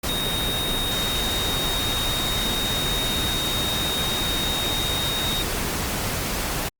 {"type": "tone in noise", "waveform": "sine", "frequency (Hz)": 3729, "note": "A#7", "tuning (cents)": 0, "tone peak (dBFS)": -25, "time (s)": [0.08, 5.43], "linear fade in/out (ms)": 10, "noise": "pink", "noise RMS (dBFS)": -26, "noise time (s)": [0.03, 6.69], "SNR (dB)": -2, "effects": ["Opus 48 kbps"]}